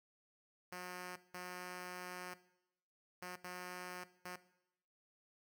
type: tone bursts at uneven times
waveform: 5% pulse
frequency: 180.4 Hz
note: F#3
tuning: 44 cents flat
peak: -34 dBFS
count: 5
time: 0.72-1.16 / 1.34-2.34 / 3.22-3.36 / 3.44-4.04 / 4.25-4.36 s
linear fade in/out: 5 ms
effects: noise-tail reverb RT60 0.8 s tail -17 dB re dry